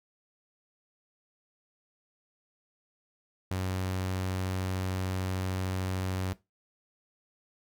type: tone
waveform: sawtooth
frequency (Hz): 93.4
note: F#2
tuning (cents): +17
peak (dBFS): -26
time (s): 3.51-6.33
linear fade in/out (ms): 0
effects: noise-tail reverb RT60 0.2 s tail -17 dB re dry